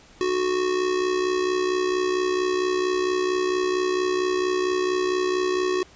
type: tone with amplitude modulation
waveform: square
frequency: 368.2 Hz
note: F#4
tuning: 8 cents flat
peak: -19 dBFS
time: 0.21-5.83 s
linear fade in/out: 0 ms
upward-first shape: sine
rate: 64.4 Hz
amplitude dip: 60%
effects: pink hiss -51 dBFS RMS until 5.95 s + resampled to 16000 Hz